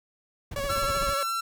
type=noise with tremolo; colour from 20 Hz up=brown; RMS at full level=-32 dBFS; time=0.51-1.14 s; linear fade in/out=5 ms; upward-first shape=sine; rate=16 Hz; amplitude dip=80%
type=tone with vibrato; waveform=sawtooth; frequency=560 Hz; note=C#5; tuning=18 cents sharp; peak=-25 dBFS; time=0.56-1.23 s; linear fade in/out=2 ms; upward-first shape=triangle; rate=13 Hz; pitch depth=43 cents each way
type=tone; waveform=45% pulse; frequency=1349 Hz; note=E6; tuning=40 cents sharp; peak=-27 dBFS; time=0.69-1.41 s; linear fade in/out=10 ms
effects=none